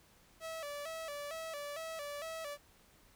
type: tone with vibrato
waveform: sawtooth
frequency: 613 Hz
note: D#5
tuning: 26 cents flat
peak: -37 dBFS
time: 0.4-2.58 s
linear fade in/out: 50 ms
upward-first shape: square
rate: 2.2 Hz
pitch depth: 98 cents each way
effects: pink hiss -65 dBFS RMS until 3.15 s